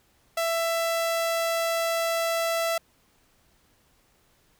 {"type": "tone", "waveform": "sawtooth", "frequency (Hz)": 665, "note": "E5", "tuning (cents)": 15, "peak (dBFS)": -20, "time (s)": [0.37, 2.78], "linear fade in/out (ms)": 5, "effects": ["pink hiss -64 dBFS RMS until 4.59 s"]}